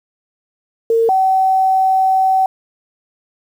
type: tone pair in turn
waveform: sine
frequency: 456.2 / 761.3 Hz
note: A#4 / F#5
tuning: -37 / +49 cents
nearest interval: major sixth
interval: 886 cents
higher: second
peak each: -10 dBFS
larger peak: neither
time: 0.9-1.09 / 1.09-2.46 s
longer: second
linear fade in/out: 2 ms
effects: 7-bit